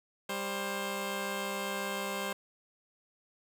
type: tone pair together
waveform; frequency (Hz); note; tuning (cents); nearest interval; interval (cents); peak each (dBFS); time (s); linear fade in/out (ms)
10% pulse; 198.15 / 529; G3 / C5; +19 / +19; octave + perfect fourth; 1700; -28; 0.29-2.33; 5
effects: none